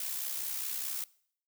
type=noise with amplitude modulation; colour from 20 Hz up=blue; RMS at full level=-34 dBFS; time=0-1.04 s; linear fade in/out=2 ms; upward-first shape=sine; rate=64.8 Hz; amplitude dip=50%; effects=noise-tail reverb RT60 0.6 s tail -22 dB re dry